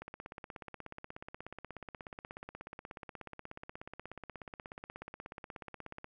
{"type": "click train", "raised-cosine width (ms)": 0.5, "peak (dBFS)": -29, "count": 101, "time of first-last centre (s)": [0.02, 6.044], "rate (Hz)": 16.6, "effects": []}